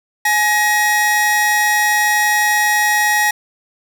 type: tone pair together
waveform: 45% pulse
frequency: 841.1 / 1891 Hz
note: G#5 / A#6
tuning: +22 / +24 cents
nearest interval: octave + major second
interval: 1402 cents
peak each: -17 / -14 dBFS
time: 0.25-3.31 s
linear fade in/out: 5 ms
effects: none